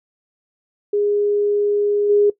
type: tone with level steps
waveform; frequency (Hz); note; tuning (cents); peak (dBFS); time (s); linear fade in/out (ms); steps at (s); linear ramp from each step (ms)
sine; 411.5; G#4; -16; -15 / -11; 0.93-2.3; 5; 2.09; 10
effects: noise-tail reverb RT60 0.1 s tail -18 dB re dry